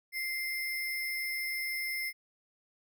sine tone with sample-and-hold, 2093 Hz, C7, in tune, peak -32 dBFS, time 0.12-2.13 s, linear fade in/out 50 ms, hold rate 7350 Hz, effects none

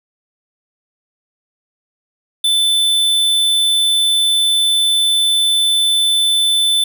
square tone, 3520 Hz, A7, in tune, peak -12 dBFS, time 2.44-6.84 s, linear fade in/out 5 ms, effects 9-bit

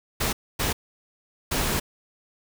pink noise bursts at uneven times, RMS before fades -25 dBFS, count 3, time 0.2-0.33 / 0.59-0.73 / 1.51-1.8 s, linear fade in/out 10 ms, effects none

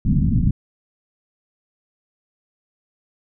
white low-pass noise, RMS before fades -17 dBFS, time 0.05-0.51 s, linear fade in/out 5 ms, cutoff 230 Hz, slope 48 dB/octave, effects none

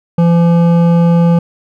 sine tone with hard clipping, 170 Hz, F3, 46 cents flat, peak -8 dBFS, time 0.18-1.39 s, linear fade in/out 5 ms, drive 11 dB, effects none

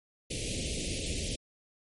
pink band-stop noise, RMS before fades -34 dBFS, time 0.3-1.36 s, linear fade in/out 10 ms, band 580 to 2300 Hz, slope 48 dB/octave, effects MP3 48 kbps

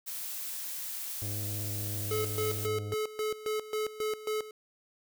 blue noise, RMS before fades -38 dBFS, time 0.06-2.67 s, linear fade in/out 20 ms
harmonic tone, 103 Hz, G#2, 14 cents flat, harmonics 1 / 2 / 3 / 4 / 5 / 6 / 7, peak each -35 / -51 / -47 / -53 / -53 / -56 / -59 dBFS, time 1.22-2.94 s, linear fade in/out 0 ms
square tone with tremolo, 430 Hz, A4, 40 cents flat, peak -30 dBFS, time 2.11-4.51 s, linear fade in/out 2 ms, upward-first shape square, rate 3.7 Hz, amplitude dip 80%
effects none

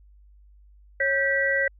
sine tone cluster, 549 / 1571 / 1946 Hz, C#5 / G6 / B6, -17 / +3 / -26 cents, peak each -26 / -26 / -23 dBFS, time 1-1.68 s, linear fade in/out 5 ms, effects added 50 Hz sine -50 dBFS peak until 1.79 s

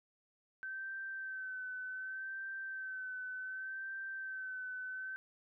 sine tone with vibrato, 1538 Hz, G6, 33 cents flat, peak -40 dBFS, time 0.63-5.16 s, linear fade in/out 0 ms, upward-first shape sine, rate 0.67 Hz, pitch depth 32 cents each way, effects none

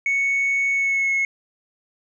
sine tone with pitch glide, 2217 to 2180 Hz, C#7 to C#7, 0 to -29 cents, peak -16 dBFS, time 0.06-1.25 s, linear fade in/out 2 ms, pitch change -29 cents, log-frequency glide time 0.72-1.12 s, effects tanh soft clip ceiling -16 dBFS

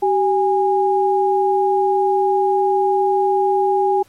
sine tone pair together, 385 / 819.6 Hz, G4 / G#5, -31 / -23 cents, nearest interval octave + minor second, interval 1308 cents, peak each -16 dBFS, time 0.02-4.03 s, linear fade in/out 10 ms, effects pink hiss -53 dBFS RMS until 4.08 s + MP3 64 kbps

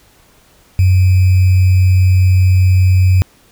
sine tone with sample-and-hold, 92.5 Hz, F#2, in tune, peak -6 dBFS, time 0.79-3.22 s, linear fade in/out 0 ms, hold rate 2450 Hz, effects pink hiss -49 dBFS RMS until 3.51 s

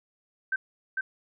sine tone with echo, 1549 Hz, G6, 21 cents flat, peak -24 dBFS, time 0.52-0.56 s, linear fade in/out 5 ms, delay 450 ms, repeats 1, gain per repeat -2 dB, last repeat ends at 1.01 s, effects none

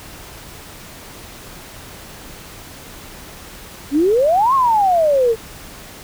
sine exponential two-way sweep, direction up then down, 267.9 to 1108.7 to 436.6 Hz, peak -11 dBFS, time 3.91-5.36 s, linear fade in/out 50 ms, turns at 4.54 s, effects pink hiss -37 dBFS RMS until 6.03 s

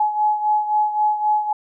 sine beating tone pair, 846 / 849.8 Hz, G#5 / G#5, +32 / +40 cents, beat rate 3.8 Hz, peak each -17 / -23 dBFS, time 0-1.53 s, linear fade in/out 5 ms, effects none

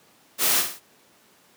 white noise with echo, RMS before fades -21 dBFS, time 0.38-0.64 s, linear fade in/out 50 ms, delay 55 ms, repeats 3, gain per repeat -7 dB, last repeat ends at 0.805 s, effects pink hiss -57 dBFS RMS until 1.56 s + high-pass 200 Hz 12 dB/octave

